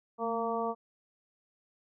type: harmonic tone with a mistuned harmonic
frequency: 230 Hz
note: A#3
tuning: 23 cents flat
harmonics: 1 / 2 / 3 / 4 / 5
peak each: -38 / -34 / -35 / -37 / -37 dBFS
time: 0.18-0.75 s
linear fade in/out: 50 ms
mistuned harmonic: 1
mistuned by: -40 cents
effects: none